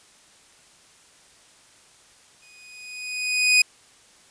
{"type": "tone with exponential growth", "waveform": "sawtooth", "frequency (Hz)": 2489, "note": "D#7", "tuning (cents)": 0, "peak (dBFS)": -9, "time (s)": [2.42, 3.62], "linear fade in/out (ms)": 5, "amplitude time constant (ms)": 260, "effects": ["white hiss -54 dBFS RMS until 4.3 s", "resampled to 22050 Hz"]}